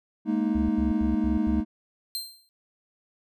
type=chord; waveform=triangle; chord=Ab suspended second; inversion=none; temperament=equal with one note detuned; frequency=210.6 / 233.1 / 311.1 Hz; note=Ab3 / Bb3 / Eb4; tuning=+24 / 0 / 0 cents; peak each=-25 dBFS; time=0.25-1.65 s; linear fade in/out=50 ms
type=tone bursts; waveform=triangle; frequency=69 Hz; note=C#2; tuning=7 cents flat; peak=-26 dBFS; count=5; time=0.55-1.606 s; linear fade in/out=5 ms; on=140 ms; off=89 ms
type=tone with exponential decay; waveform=sawtooth; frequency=4153 Hz; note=C8; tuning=14 cents flat; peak=-24 dBFS; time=2.15-2.49 s; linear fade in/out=0 ms; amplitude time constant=73 ms
effects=none